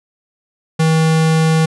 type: tone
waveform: square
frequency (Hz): 160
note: D#3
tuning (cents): +49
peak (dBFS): -11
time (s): 0.79-1.66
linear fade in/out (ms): 10
effects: resampled to 24000 Hz